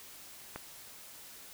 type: click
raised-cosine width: 0.5 ms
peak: -24 dBFS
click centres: 0.56 s
effects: white hiss -51 dBFS RMS until 1.53 s